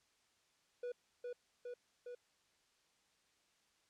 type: tone with echo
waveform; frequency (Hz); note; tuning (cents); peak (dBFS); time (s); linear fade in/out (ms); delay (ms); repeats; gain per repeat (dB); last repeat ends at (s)
triangle; 488.6; B4; -19; -38; 0.83-0.92; 5; 410; 3; -2; 2.15
effects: white hiss -75 dBFS RMS until 3.89 s + low-pass 7000 Hz 12 dB/octave